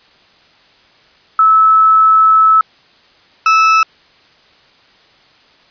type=tone pair in turn; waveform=sine / 35% pulse; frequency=1303 / 1308 Hz; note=E6 / E6; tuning=-20 / -14 cents; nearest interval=unison; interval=6 cents; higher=second; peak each=-5 dBFS; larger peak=neither; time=1.39-2.61 / 3.46-3.83 s; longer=first; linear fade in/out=2 ms; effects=white hiss -48 dBFS RMS until 5.7 s + resampled to 11025 Hz